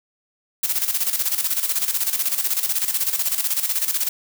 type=noise with tremolo; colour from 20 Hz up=blue; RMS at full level=-20 dBFS; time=0.63-4.09 s; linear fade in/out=5 ms; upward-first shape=square; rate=16 Hz; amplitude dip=65%; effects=none